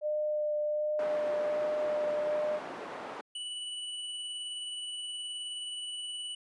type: tone with vibrato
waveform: sine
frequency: 602 Hz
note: D5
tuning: 43 cents sharp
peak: -28 dBFS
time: 0.01-2.6 s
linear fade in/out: 50 ms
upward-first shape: sine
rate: 1.3 Hz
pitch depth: 9 cents each way
type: low-pass noise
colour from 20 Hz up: white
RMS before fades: -40 dBFS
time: 0.99-3.21 s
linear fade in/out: 2 ms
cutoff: 960 Hz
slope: 12 dB/octave
type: tone with tremolo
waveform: square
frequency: 2960 Hz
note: F#7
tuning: in tune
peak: -36 dBFS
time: 3.35-6.35 s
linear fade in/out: 5 ms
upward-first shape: triangle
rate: 19 Hz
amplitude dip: 25%
effects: high-pass 300 Hz 12 dB/octave + resampled to 24000 Hz